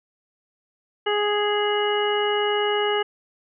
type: harmonic tone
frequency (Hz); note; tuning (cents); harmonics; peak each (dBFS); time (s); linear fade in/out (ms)
415.3; G#4; 0; 1 / 2 / 3 / 4 / 5 / 7; -22 / -27 / -30 / -31 / -32 / -28; 1.06-3.03; 10
effects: none

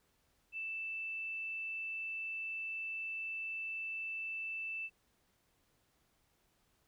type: tone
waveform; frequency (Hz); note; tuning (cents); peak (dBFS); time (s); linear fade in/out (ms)
sine; 2648; E7; +7; -38; 0.52-4.9; 50
effects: pink hiss -75 dBFS RMS until 6.87 s

